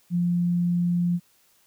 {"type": "tone", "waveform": "sine", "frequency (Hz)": 174.61, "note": "F3", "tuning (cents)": 0, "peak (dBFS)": -20, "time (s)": [0.1, 1.2], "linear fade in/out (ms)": 50, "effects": ["white hiss -62 dBFS RMS until 1.66 s"]}